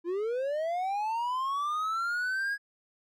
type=linear sweep; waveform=triangle; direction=up; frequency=330.8 to 1661.2 Hz; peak=-26 dBFS; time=0.04-2.58 s; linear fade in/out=50 ms; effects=MP3 64 kbps